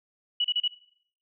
sine tone bursts, 2936 Hz, F#7, 14 cents flat, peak -22 dBFS, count 4, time 0.4-0.679 s, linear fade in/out 5 ms, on 45 ms, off 33 ms, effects noise-tail reverb RT60 0.6 s tail -18 dB re dry

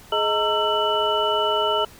sine tone cluster, 422.6 / 628 / 914 / 1341 / 2968 Hz, G#4 / D#5 / A#5 / E6 / F#7, +30 / +16 / -34 / +29 / +5 cents, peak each -25 dBFS, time 0.12-1.85 s, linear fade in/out 5 ms, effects pink hiss -47 dBFS RMS until 1.99 s

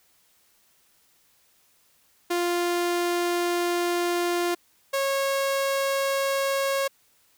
sawtooth tone pair in turn, 349.2 / 547.6 Hz, F4 / C#5, 0 / -21 cents, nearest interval minor sixth, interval 779 cents, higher second, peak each -19 dBFS, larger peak neither, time 2.3-4.55 / 4.93-6.88 s, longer first, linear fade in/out 10 ms, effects white hiss -63 dBFS RMS until 7.37 s

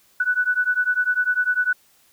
sine beating tone pair, 1480 / 1490 Hz, F#6 / F#6, 0 / +12 cents, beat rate 10 Hz, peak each -21 / -21 dBFS, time 0.2-1.73 s, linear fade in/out 5 ms, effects white hiss -58 dBFS RMS until 2.12 s

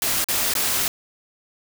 white noise with dropouts, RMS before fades -22 dBFS, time 0.02-0.88 s, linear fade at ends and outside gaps 1 ms, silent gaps 0.243-0.286 / 0.537-0.552 s, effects none

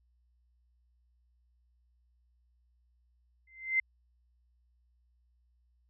sine tone with exponential growth, 2076 Hz, C7, 14 cents flat, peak -22 dBFS, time 3.47-3.8 s, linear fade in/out 5 ms, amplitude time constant 70 ms, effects added 60 Hz sine -67 dBFS peak until 5.89 s

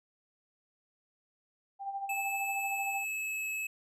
sine tone with tremolo, 790 Hz, G5, 13 cents sharp, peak -32 dBFS, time 1.79-3.05 s, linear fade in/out 50 ms, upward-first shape sine, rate 13 Hz, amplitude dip 60%
square tone with pitch glide, 2611 to 2588 Hz, E7 to E7, -17 to -32 cents, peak -34 dBFS, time 2.09-3.67 s, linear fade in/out 5 ms, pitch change -15 cents, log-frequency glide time 2.52-3.42 s
effects none

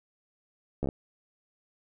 slowing click train, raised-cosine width 2 ms, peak -17 dBFS, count 5, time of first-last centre 0.83-0.889 s, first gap 14 ms, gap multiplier 1.03, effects none

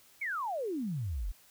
sine exponential sweep, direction down, 2310 to 38.89 Hz, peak -32 dBFS, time 0.21-1.32 s, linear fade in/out 10 ms, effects white hiss -61 dBFS RMS until 1.5 s

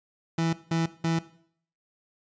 30% pulse tone bursts, 164.81 Hz, E3, in tune, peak -21 dBFS, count 3, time 0.38-1.19 s, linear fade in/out 5 ms, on 150 ms, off 180 ms, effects noise-tail reverb RT60 0.6 s tail -17 dB re dry + resampled to 16000 Hz

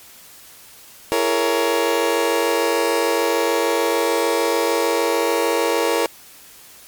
30% pulse chord, A# half-diminished seventh, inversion second, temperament just, 335.6 / 419.5 / 466.2 / 559.4 Hz, E4 / G#4 / A#4 / C#5, +31 / +17 / 0 / +16 cents, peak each -21 / -22 / -17 / -21 dBFS, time 1.12-6.06 s, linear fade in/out 0 ms, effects white hiss -44 dBFS RMS until 6.87 s + MP3 96 kbps

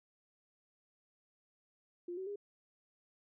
sine tone with pitch steps, 350.5 / 377.8 / 407.3 Hz, F4 / F#4 / G#4, +6 / +36 / -34 cents, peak -39 dBFS, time 2.08-2.359 s, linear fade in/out 5 ms, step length 93 ms, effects none

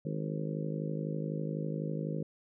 harmonic tone with a mistuned harmonic, 52 Hz, G#1, 3 cents sharp, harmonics 3 / 4 / 5 / 6 / 7 / 8 / 9 / 10, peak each -35 / -40 / -44 / -43 / -46 / -45 / -44 / -45 dBFS, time 0.05-2.23 s, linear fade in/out 5 ms, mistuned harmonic 10, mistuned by +39 cents, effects none

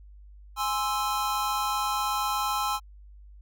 square chord, Ab augmented, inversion none, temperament equal, 830.6 / 1046.5 / 1318.5 Hz, Ab5 / C6 / E6, 0 / 0 / 0 cents, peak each -31 dBFS, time 0.56-2.8 s, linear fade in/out 50 ms, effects added 50 Hz sine -46 dBFS peak until 3.41 s

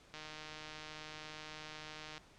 click train, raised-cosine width 0.2 ms, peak -30 dBFS, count 315, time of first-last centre 0.14-2.179 s, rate 154 Hz, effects pink hiss -62 dBFS RMS until 2.38 s + low-pass 6000 Hz 12 dB/octave

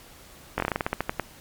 slowing click train, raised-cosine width 0.5 ms, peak -9 dBFS, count 13, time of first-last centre 0.58-1.197 s, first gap 20 ms, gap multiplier 1.16, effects pink hiss -49 dBFS RMS until 1.4 s + MP3 96 kbps

